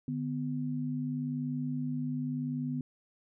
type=tone pair together; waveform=sine; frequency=149.17 / 250 Hz; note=D3 / B3; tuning=+27 / +21 cents; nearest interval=major sixth; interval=894 cents; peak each=-35 / -33 dBFS; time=0.08-2.81 s; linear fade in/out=2 ms; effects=none